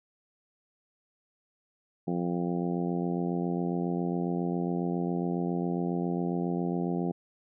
harmonic tone, 87.31 Hz, F2, in tune, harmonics 2 / 3 / 4 / 5 / 6 / 7 / 8 / 9, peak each -30 / -34 / -34 / -39 / -44 / -49 / -41 / -43 dBFS, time 2.07-7.12 s, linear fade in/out 10 ms, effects none

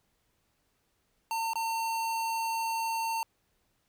square tone with dropouts, 906 Hz, A#5, 50 cents flat, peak -30 dBFS, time 1.31-3.23 s, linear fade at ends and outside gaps 1 ms, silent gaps 1.534-1.556 s, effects pink hiss -74 dBFS RMS until 3.88 s

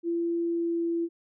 sine tone with pitch glide, 339.1 to 336.8 Hz, E4 to E4, +49 to +37 cents, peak -25 dBFS, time 0.03-1.09 s, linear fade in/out 50 ms, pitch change -12 cents, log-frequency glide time 0.41-0.86 s, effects none

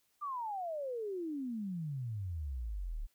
sine exponential sweep, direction down, 1212 to 33.88 Hz, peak -36 dBFS, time 0.21-3.07 s, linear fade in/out 20 ms, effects white hiss -75 dBFS RMS until 3.14 s

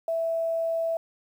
sine tone with quantisation, 659.3 Hz, E5, in tune, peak -24 dBFS, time 0.08-0.97 s, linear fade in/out 2 ms, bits 9, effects none

